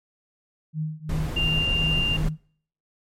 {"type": "tone with tremolo", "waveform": "sine", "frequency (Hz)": 155.56, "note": "D#3", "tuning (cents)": 0, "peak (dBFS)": -23, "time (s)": [0.73, 2.38], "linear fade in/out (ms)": 50, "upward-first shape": "triangle", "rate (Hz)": 2.8, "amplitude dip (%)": 95}
{"type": "noise", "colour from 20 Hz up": "brown", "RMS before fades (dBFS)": -27, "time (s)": [1.09, 2.29], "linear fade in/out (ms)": 5}
{"type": "tone", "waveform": "sine", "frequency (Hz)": 2794, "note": "F7", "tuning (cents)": 0, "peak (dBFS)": -22, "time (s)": [1.36, 2.17], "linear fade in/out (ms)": 10}
{"effects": ["noise-tail reverb RT60 0.6 s tail -26 dB re dry", "MP3 64 kbps"]}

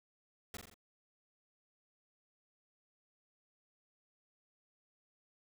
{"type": "noise with echo", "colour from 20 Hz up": "pink", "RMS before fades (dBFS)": -45, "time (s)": [0.54, 0.57], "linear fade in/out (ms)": 2, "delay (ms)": 43, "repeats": 4, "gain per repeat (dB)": -4, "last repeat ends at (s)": 0.742, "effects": []}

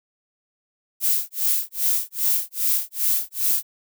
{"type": "noise with tremolo", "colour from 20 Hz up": "violet", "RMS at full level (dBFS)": -19, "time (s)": [1, 3.63], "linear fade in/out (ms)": 50, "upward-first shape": "sine", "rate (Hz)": 2.5, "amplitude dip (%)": 100, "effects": []}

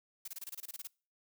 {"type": "noise bursts", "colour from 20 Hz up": "blue", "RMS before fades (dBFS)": -43, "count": 12, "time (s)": [0.25, 0.873], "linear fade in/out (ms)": 5, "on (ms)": 29, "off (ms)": 25, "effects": ["noise-tail reverb RT60 0.4 s tail -26 dB re dry"]}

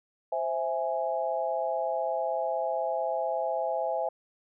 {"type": "chord", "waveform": "sine", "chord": "C augmented", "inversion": "none", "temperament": "equal", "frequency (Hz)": [523.3, 659.3, 830.6], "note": ["C5", "E5", "G#5"], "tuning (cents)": [0, 0, 0], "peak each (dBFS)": [-32, -30, -32], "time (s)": [0.32, 4.09], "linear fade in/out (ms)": 5, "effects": []}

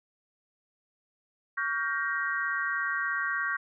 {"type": "chord", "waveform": "sine", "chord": "G half-diminished seventh", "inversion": "second", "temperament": "just", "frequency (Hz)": [1128.9, 1411.2, 1568, 1881.6], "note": ["Db6", "F6", "G6", "Bb6"], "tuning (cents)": [31, 18, 0, 16], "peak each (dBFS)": [-34, -35, -31, -33], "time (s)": [1.57, 3.57], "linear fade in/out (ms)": 10, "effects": []}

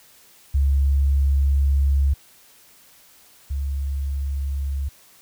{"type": "tone pair in turn", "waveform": "sine", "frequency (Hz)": [69.3, 69.3], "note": ["C#2", "C#2"], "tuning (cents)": [0, 0], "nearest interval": "unison", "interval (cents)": 0, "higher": "neither", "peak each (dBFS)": [-15, -22], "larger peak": "first", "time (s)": [[0.54, 2.14], [3.5, 4.89]], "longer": "first", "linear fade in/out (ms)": 10, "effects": ["white hiss -52 dBFS RMS until 5.21 s"]}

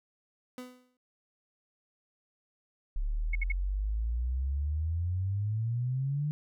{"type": "tone with exponential decay", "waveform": "30% pulse", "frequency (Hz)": 250.9, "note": "B3", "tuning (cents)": 28, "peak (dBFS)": -35, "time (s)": [0.58, 0.97], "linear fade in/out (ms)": 1, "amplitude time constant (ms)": 84}
{"type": "exponential sweep", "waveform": "sine", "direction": "up", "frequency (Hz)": [34.65, 151.9], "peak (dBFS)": -28, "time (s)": [2.96, 6.31], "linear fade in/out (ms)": 0}
{"type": "tone bursts", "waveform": "sine", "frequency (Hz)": 2187, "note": "C#7", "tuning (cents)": -24, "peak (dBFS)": -30, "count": 3, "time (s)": [3.33, 3.521], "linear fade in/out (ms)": 5, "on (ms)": 23, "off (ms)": 61}
{"effects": []}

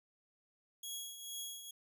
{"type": "tone with tremolo", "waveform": "15% pulse", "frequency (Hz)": 3322, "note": "G#7", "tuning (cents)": 0, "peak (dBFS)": -33, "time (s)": [0.83, 1.71], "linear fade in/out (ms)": 5, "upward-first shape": "triangle", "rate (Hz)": 2.2, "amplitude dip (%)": 65, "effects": []}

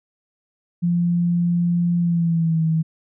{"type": "tone with pitch glide", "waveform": "sine", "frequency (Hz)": [173.2, 160.67], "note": ["F3", "E3"], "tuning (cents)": [-14, -44], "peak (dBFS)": -16, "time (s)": [0.82, 2.83], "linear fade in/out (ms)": 20, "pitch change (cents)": -130, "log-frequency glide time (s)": [1.99, 2.63], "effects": []}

